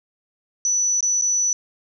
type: tone with dropouts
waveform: sine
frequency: 5950 Hz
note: F#8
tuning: 9 cents sharp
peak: -17 dBFS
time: 0.65-1.53 s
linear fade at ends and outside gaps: 1 ms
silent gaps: 1.007-1.027 / 1.213-1.221 s
effects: none